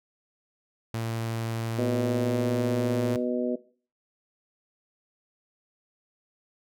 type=tone with pitch glide; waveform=sawtooth; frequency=114 to 115.72 Hz; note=A#2 to A#2; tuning=-38 to -12 cents; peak=-25 dBFS; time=0.94-3.16 s; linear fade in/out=0 ms; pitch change=+26 cents; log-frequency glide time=1.87-2.48 s
type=harmonic tone; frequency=123.47 Hz; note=B2; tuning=in tune; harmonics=2 / 3 / 4 / 5; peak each=-28 / -30 / -31 / -32 dBFS; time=1.78-3.56 s; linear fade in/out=10 ms
effects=noise-tail reverb RT60 0.4 s tail -18 dB re dry